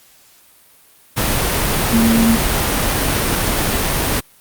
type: tone in noise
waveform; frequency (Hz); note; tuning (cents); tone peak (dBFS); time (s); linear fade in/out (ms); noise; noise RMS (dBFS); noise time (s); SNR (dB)
sine; 227.9; A#3; -39; -11; 1.92-2.37; 20; pink; -17; 1.16-4.21; +3
effects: white hiss -49 dBFS RMS until 4.4 s + Opus 48 kbps